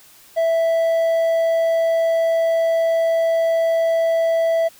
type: tone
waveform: triangle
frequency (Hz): 659.3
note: E5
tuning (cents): 0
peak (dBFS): -13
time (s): 0.36-4.69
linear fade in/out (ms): 20
effects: white hiss -48 dBFS RMS until 4.79 s